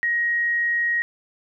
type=tone; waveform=sine; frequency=1886 Hz; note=A#6; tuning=20 cents sharp; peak=-19 dBFS; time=0.03-1.02 s; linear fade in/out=0 ms; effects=none